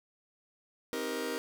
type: chord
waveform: sawtooth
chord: C minor seventh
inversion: none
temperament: just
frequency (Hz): 261.6 / 314 / 392.4 / 470.9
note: C4 / Eb4 / G4 / Bb4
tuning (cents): 0 / +16 / +2 / +18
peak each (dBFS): -36 / -36 / -36 / -32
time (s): 0.93-1.38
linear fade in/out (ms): 0
effects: none